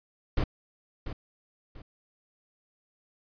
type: noise with echo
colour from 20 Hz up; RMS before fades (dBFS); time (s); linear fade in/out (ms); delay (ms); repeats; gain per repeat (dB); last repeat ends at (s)
brown; -25; 0.37-0.44; 5; 690; 2; -10; 1.82
effects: resampled to 11025 Hz